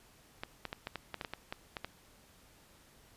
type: clicks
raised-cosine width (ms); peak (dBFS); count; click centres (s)
0.3; -22; 12; 0.435 / 0.653 / 0.729 / 0.871 / 0.957 / 1.143 / 1.212 / 1.248 / 1.336 / 1.525 / 1.768 / 1.846
effects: pink hiss -62 dBFS RMS until 3.16 s + resampled to 32000 Hz